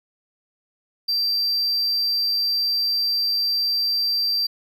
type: tone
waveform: triangle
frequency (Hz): 4699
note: D8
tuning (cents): 0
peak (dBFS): -18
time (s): 1.08-4.47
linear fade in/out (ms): 10
effects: none